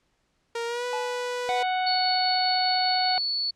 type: tone with pitch glide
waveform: sawtooth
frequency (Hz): 466.2 to 492.5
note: A#4 to B4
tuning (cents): 0 to -5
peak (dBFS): -24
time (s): 0.55-1.63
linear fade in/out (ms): 5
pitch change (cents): +95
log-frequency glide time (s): 0.66-0.85
type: tone with exponential decay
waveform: triangle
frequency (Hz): 861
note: A5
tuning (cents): -38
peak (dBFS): -26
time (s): 0.93-1.58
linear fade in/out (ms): 1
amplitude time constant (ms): 140
type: harmonic tone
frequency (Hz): 740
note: F#5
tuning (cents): 0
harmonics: 1 / 2 / 3 / 4 / 5 / 6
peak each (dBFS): -24 / -34 / -34 / -39 / -38 / -46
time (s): 1.49-3.18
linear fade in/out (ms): 0
type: tone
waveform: sine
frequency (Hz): 4435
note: C#8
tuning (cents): 0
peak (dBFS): -24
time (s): 1.86-3.51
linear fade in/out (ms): 10
effects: pink hiss -71 dBFS RMS until 3.55 s + low-pass 7000 Hz 12 dB/octave